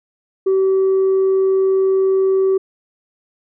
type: tone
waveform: sine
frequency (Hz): 382.9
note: G4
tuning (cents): -41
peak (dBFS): -10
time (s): 0.46-2.58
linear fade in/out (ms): 10
effects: tanh soft clip ceiling -10 dBFS